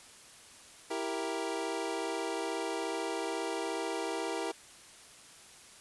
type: chord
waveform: 25% pulse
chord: E diminished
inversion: none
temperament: equal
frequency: 329.6 / 392 / 466.2 Hz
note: E4 / G4 / Bb4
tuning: 0 / 0 / 0 cents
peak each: -34 dBFS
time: 0.9-4.52 s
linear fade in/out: 10 ms
effects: white hiss -54 dBFS RMS until 5.8 s + resampled to 24000 Hz